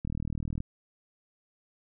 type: click train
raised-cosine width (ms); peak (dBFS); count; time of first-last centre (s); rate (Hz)
5; -21; 23; 0.05-0.604; 39.7
effects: none